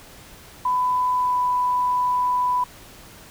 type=tone with pitch glide; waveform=sine; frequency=1000 to 993.1 Hz; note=B5 to B5; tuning=+21 to +9 cents; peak=-18 dBFS; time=0.65-2.64 s; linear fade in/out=5 ms; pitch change=-12 cents; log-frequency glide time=1.14-1.38 s; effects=pink hiss -45 dBFS RMS until 3.3 s